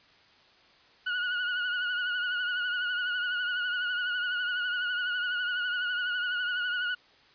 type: tone with vibrato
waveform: 35% pulse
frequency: 1458 Hz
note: F#6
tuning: 26 cents flat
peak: -26 dBFS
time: 1.06-6.95 s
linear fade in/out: 10 ms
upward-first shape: triangle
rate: 12 Hz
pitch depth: 55 cents each way
effects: white hiss -59 dBFS RMS until 7.34 s + resampled to 11025 Hz